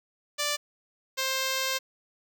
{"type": "tone pair in turn", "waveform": "5% pulse", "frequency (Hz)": [587.3, 527.2], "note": ["D5", "C5"], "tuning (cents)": [0, 13], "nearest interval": "major second", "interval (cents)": 187, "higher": "first", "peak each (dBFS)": -15, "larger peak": "neither", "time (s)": [[0.38, 0.57], [1.17, 1.79]], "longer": "second", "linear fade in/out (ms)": 20, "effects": []}